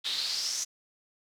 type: noise with band-pass filter sweep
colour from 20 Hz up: pink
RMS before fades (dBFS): -32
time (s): 0.04-0.65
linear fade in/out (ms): 20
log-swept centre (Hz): 3600 to 6300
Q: 5.3
effects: none